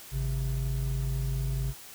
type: tone pair together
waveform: triangle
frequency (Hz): 52.52 / 133.3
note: G#1 / C3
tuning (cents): +20 / +33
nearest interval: octave + major third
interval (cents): 1613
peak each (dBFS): -28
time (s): 0.11-1.74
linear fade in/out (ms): 50
effects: white hiss -47 dBFS RMS until 1.94 s